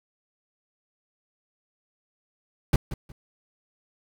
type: noise with echo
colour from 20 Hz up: brown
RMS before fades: -18 dBFS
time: 2.73-2.76 s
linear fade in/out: 2 ms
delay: 180 ms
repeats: 2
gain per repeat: -13 dB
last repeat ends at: 3.12 s
effects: none